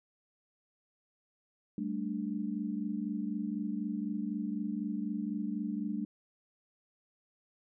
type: chord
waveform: sine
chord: G suspended second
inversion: none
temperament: equal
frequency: 196 / 220 / 293.7 Hz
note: G3 / A3 / D4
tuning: 0 / 0 / 0 cents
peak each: -37 / -36 / -38 dBFS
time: 1.78-6.05 s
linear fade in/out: 2 ms
effects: none